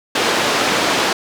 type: band-pass noise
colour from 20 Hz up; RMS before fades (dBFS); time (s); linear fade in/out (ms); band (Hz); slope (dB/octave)
pink; -17; 0.15-1.13; 5; 330 to 5300; 12
effects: none